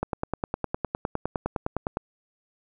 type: click train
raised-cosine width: 1 ms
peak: -12 dBFS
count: 20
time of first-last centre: 0.03-1.971 s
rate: 9.79 Hz
effects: none